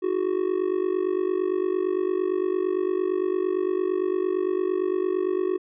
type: tone with amplitude modulation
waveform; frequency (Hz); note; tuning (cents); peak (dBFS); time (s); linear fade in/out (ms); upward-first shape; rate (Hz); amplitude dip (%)
triangle; 370; F#4; 0; -16; 0.02-5.58; 20; sine; 48.8; 90
effects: resampled to 8000 Hz